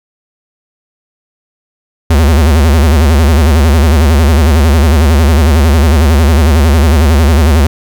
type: tone with vibrato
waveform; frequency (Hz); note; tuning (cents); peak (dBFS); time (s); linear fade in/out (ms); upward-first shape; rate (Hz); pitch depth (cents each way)
square; 75.7; D#2; -47; -5; 2.1-7.67; 5; sine; 11; 180
effects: 7-bit